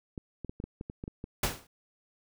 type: clicks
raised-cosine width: 3 ms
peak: -25 dBFS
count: 10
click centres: 0.178 / 0.447 / 0.495 / 0.601 / 0.64 / 0.811 / 0.899 / 1.039 / 1.079 / 1.241 s
type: noise with exponential decay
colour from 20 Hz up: pink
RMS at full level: -25 dBFS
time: 1.43-1.67 s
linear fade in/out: 5 ms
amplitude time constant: 52 ms
effects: none